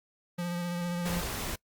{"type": "tone with vibrato", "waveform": "square", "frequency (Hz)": 174.61, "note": "F3", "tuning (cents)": 0, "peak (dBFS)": -31, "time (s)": [0.38, 1.21], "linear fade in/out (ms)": 10, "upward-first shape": "sine", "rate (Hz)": 15, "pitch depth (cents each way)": 21}
{"type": "noise", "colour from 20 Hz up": "pink", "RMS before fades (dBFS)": -35, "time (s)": [1.05, 1.56], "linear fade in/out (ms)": 10}
{"effects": ["noise-tail reverb RT60 0.1 s tail -24 dB re dry", "Opus 48 kbps"]}